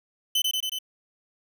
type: tone with echo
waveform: 40% pulse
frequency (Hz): 3034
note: F#7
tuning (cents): +43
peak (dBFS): -20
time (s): 0.35-0.42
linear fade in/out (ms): 5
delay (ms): 92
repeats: 4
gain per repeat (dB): -2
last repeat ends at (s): 0.788
effects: none